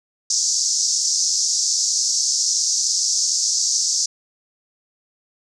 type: band-pass noise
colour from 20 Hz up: white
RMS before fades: -20 dBFS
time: 0.3-4.06 s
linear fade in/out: 5 ms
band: 5000 to 6800 Hz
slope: 48 dB/octave
effects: none